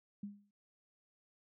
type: tone with exponential decay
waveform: sine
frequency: 203.3 Hz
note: G#3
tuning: 37 cents flat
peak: -38 dBFS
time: 0.23-0.51 s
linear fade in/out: 5 ms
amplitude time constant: 59 ms
effects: none